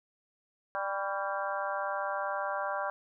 harmonic tone with a mistuned harmonic, 197.5 Hz, G3, 13 cents sharp, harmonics 3 / 4 / 5 / 6 / 7 / 8, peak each -36 / -37 / -38 / -39 / -39 / -40 dBFS, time 0.75-2.9 s, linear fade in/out 0 ms, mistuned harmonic 6, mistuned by -63 cents, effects none

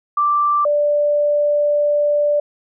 sine tone pair in turn, 1174.7 / 587.4 Hz, D6 / D5, 0 / 0 cents, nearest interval octave, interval 1200 cents, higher first, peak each -13 dBFS, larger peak neither, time 0.17-0.65 / 0.65-2.4 s, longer second, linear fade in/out 5 ms, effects none

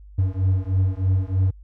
triangle beating tone pair, 92.8 / 96 Hz, F#2 / G2, +6 / -36 cents, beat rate 3.2 Hz, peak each -19 dBFS, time 0.18-1.51 s, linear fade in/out 10 ms, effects added 50 Hz sine -41 dBFS peak until 1.63 s

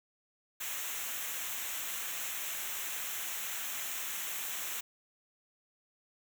white noise with comb filter, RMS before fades -38 dBFS, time 0.6-4.81 s, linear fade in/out 10 ms, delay 0.21 ms, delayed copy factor -0.7, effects none

